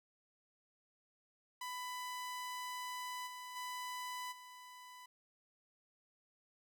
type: tone with level steps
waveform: sawtooth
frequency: 997 Hz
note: B5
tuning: 16 cents sharp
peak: -38 / -43 / -38 / -49 dBFS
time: 1.61-5.06 s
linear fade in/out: 5 ms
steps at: 3.26 / 3.55 / 4.31 s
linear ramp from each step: 20 ms
effects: none

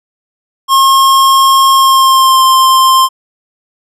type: tone with pitch glide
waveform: square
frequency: 1076 to 1051.4 Hz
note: C6 to C6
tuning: +48 to +8 cents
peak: -5 dBFS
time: 0.68-3.09 s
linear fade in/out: 50 ms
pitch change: -40 cents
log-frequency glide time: 1.73-2.43 s
effects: resampled to 32000 Hz

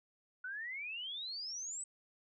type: exponential sweep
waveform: sine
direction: up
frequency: 1456 to 8150 Hz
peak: -40 dBFS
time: 0.44-1.84 s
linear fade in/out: 5 ms
effects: none

